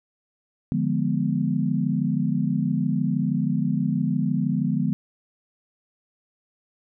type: chord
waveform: sine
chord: D diminished seventh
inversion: none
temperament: equal with one note detuned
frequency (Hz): 148.45 / 174.61 / 207.7 / 246.9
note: D3 / F3 / Ab3 / Cb4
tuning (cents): +19 / 0 / 0 / 0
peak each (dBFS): -26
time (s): 0.72-4.93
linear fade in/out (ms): 0
effects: none